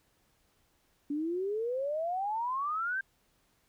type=exponential sweep; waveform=sine; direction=up; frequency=283.1 to 1603 Hz; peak=-30 dBFS; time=1.1-3.01 s; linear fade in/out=5 ms; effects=pink hiss -71 dBFS RMS until 3.68 s